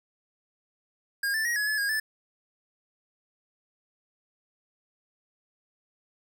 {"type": "tone with pitch steps", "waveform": "square", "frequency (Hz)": [1622, 1765, 1892, 1688, 1719, 1632, 1747], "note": ["G#6", "A6", "A#6", "G#6", "A6", "G#6", "A6"], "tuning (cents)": [-41, 5, 25, 28, -41, -31, -13], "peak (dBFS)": -26, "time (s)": [1.23, 2], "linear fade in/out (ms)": 5, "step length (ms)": 110, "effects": []}